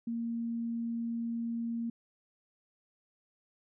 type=tone; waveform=sine; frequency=232.1 Hz; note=A#3; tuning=7 cents flat; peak=-32 dBFS; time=0.07-1.9 s; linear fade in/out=5 ms; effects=none